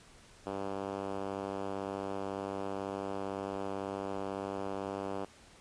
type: tone with band-pass filter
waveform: 5% pulse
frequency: 98 Hz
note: G2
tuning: in tune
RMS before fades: -38 dBFS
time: 0.46-5.25 s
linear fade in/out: 5 ms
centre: 410 Hz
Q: 0.68
effects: pink hiss -58 dBFS RMS until 5.6 s + resampled to 22050 Hz